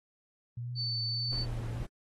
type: tone with vibrato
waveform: sine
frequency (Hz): 118.3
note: A#2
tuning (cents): +26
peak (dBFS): -35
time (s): 0.57-1.83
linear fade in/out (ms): 5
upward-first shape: triangle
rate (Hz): 1.6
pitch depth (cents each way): 66
type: tone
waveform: sine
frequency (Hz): 4518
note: C#8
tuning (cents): +32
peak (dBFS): -32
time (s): 0.75-1.46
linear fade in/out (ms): 50
type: noise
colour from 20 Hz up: brown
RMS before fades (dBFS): -39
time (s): 1.31-1.87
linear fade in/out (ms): 20
effects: AAC 32 kbps